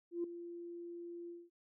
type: tone with ADSR envelope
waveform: sine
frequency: 344.3 Hz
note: F4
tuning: 25 cents flat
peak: -32 dBFS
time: 0.11-1.5 s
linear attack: 130 ms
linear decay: 4 ms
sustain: -12 dB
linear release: 210 ms
effects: noise-tail reverb RT60 0.1 s tail -26 dB re dry + tanh soft clip ceiling -28 dBFS